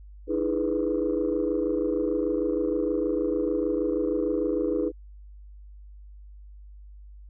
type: chord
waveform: sine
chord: E major seventh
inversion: third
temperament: equal with one note detuned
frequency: 303.1 / 329.6 / 415.3 / 493.9 Hz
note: D#4 / E4 / G#4 / B4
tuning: -45 / 0 / 0 / 0 cents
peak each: -28 dBFS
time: 0.27-4.92 s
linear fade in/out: 50 ms
effects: tanh soft clip ceiling -16 dBFS + added 50 Hz sine -43 dBFS peak until 7.29 s